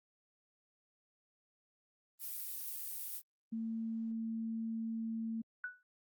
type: noise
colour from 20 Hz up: violet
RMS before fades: -42 dBFS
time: 2.19-3.22 s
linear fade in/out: 50 ms
type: tone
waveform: sine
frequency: 225.3 Hz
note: A3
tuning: 41 cents sharp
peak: -36 dBFS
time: 3.52-5.42 s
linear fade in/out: 10 ms
type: tone with exponential decay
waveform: sine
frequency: 1480 Hz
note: F#6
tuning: in tune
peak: -35 dBFS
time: 5.64-5.83 s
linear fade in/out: 1 ms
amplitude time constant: 40 ms
effects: Opus 24 kbps